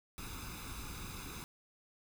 pink noise with comb filter, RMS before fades -45 dBFS, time 0.18-1.44 s, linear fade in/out 0 ms, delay 0.8 ms, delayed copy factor +0.75, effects none

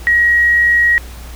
sine tone, 1899 Hz, A#6, 32 cents sharp, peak -8 dBFS, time 0.07-0.98 s, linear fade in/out 0 ms, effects added 60 Hz sine -29 dBFS peak until 1.35 s + pink hiss -37 dBFS RMS until 1.35 s

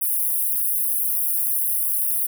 white high-pass noise, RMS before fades -22 dBFS, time 0.01-2.27 s, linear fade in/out 10 ms, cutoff 9600 Hz, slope 96 dB/octave, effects none

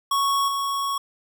square tone with level steps, 1108.7 Hz, C#6, in tune, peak -20 / -24 dBFS, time 0.11-0.98 s, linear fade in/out 5 ms, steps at 0.48 s, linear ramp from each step 2 ms, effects none

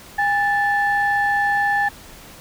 sine tone pair together, 813.6 / 1752 Hz, G#5 / A6, -36 / -8 cents, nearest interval octave + minor second, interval 1328 cents, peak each -18 dBFS, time 0.18-1.89 s, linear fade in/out 10 ms, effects tanh soft clip ceiling -10 dBFS + pink hiss -42 dBFS RMS until 2.4 s

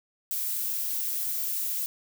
violet noise, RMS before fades -30 dBFS, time 0.31-1.86 s, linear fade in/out 0 ms, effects none

